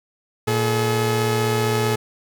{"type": "tone pair together", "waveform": "sawtooth", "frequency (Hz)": [115.66, 427.2], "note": ["A#2", "G#4"], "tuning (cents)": [-13, 49], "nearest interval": "octave + major seventh", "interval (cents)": 2262, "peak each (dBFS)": -17, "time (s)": [0.47, 1.96], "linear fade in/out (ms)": 10, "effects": []}